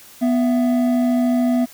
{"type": "tone pair together", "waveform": "triangle", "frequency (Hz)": [246.9, 666.4], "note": ["B3", "E5"], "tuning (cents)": [0, 19], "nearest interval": "octave + perfect fourth", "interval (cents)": 1719, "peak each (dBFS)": [-13, -22], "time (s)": [0.21, 1.66], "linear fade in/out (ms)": 20, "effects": ["white hiss -44 dBFS RMS until 1.73 s"]}